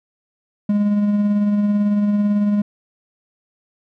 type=tone with tremolo; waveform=triangle; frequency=206.1 Hz; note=G#3; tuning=13 cents flat; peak=-11 dBFS; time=0.69-2.62 s; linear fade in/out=5 ms; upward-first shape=sine; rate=18 Hz; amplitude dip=30%; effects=none